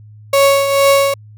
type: tone with tremolo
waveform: 35% pulse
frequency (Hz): 554.4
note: C#5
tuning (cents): 0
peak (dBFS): -5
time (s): 0.33-1.14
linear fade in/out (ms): 5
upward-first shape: triangle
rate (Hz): 2.2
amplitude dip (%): 60
effects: added 106 Hz sine -36 dBFS peak until 1.37 s